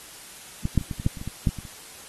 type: clicks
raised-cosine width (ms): 5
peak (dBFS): -13 / -6 / -21 / -17 / -20 / -8 / -24 / -23 / -18 / -7 / -22 / -29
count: 12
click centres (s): 0.654 / 0.777 / 0.812 / 0.912 / 0.999 / 1.064 / 1.172 / 1.214 / 1.276 / 1.472 / 1.587 / 1.652
effects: white hiss -44 dBFS RMS until 2.08 s + AAC 32 kbps